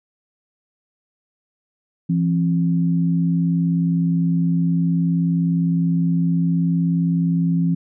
sine tone pair together, 169.2 / 268.6 Hz, E3 / C4, +45 / +46 cents, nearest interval minor sixth, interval 801 cents, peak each -16 / -24 dBFS, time 2.09-7.75 s, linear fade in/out 10 ms, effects none

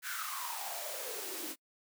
white noise with high-pass filter sweep, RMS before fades -40 dBFS, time 0.02-1.56 s, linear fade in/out 50 ms, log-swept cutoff 1600 to 280 Hz, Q 7.8, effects noise-tail reverb RT60 0.1 s tail -25 dB re dry

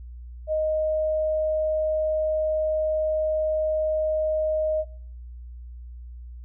sine tone, 622.3 Hz, D#5, in tune, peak -21 dBFS, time 0.47-4.85 s, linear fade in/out 50 ms, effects noise-tail reverb RT60 0.6 s tail -24 dB re dry + added 60 Hz sine -37 dBFS peak until 6.44 s

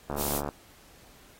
click train, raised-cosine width 1 ms, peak -18 dBFS, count 29, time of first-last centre 0.1-0.489 s, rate 72 Hz
blue noise, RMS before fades -31 dBFS, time 0.16-0.42 s, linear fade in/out 50 ms
effects pink hiss -56 dBFS RMS until 1.39 s + AAC 48 kbps

